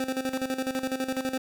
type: tone with tremolo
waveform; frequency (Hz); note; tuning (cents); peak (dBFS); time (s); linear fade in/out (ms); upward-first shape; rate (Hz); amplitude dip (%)
25% pulse; 261.6; C4; 0; -22; 0-1.38; 2; square; 12; 70
effects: none